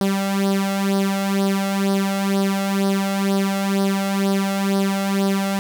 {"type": "tone with flanger", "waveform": "sawtooth", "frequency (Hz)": 196, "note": "G3", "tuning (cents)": 0, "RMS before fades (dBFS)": -20, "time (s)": [0.01, 5.59], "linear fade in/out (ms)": 0, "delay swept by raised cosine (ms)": [0.2, 1.5], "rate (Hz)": 2.1, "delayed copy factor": 0.7, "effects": []}